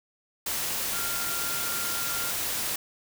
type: tone in noise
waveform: sine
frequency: 1393 Hz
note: F6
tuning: 5 cents flat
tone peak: -36 dBFS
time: 0.93-2.31 s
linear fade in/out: 5 ms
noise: white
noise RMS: -30 dBFS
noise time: 0.46-2.76 s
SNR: -9 dB
effects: none